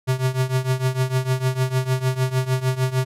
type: tone with tremolo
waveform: square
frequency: 129.6 Hz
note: C3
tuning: 16 cents flat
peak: -16 dBFS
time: 0.07-3.05 s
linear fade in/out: 20 ms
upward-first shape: triangle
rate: 6.6 Hz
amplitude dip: 90%
effects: resampled to 32000 Hz